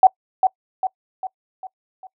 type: tone with echo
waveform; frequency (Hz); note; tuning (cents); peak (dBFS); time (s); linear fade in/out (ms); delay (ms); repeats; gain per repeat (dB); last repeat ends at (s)
sine; 754; F#5; +32; -5; 0.03-0.07; 2; 400; 5; -6; 2.07
effects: noise-tail reverb RT60 0.1 s tail -26 dB re dry